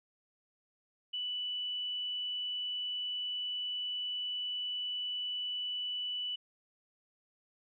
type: tone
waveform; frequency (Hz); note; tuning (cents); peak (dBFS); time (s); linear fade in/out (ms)
sine; 2970; F#7; +6; -34; 1.13-6.36; 10
effects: none